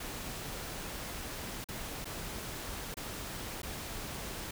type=noise with dropouts; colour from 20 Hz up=pink; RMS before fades=-41 dBFS; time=0-4.51 s; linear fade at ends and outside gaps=5 ms; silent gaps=1.643-1.686 / 2.046-2.054 / 2.943-2.969 / 3.619-3.63 s; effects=none